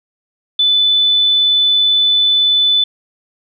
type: tone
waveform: sine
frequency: 3499 Hz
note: A7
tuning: 10 cents flat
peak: -9 dBFS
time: 0.59-2.84 s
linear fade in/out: 5 ms
effects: none